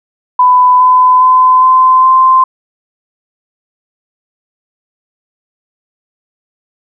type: tone with pitch steps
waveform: sine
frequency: 1000 / 1009.9 / 1019.8 / 1029.9 / 1040.1 Hz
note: B5 / B5 / C6 / C6 / C6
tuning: +21 / +38 / -45 / -28 / -11 cents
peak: -3 dBFS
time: 0.39-2.44 s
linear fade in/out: 5 ms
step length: 410 ms
effects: none